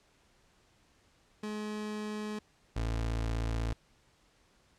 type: tone pair in turn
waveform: 30% pulse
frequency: 211.9 / 56.13 Hz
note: G#3 / A1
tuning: +35 / +35 cents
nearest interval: octave + major seventh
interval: 2300 cents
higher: first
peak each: -33 / -28 dBFS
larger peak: second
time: 1.43-2.39 / 2.76-3.73 s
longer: second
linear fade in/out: 5 ms
effects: pink hiss -67 dBFS RMS until 4.78 s + low-pass 8000 Hz 12 dB/octave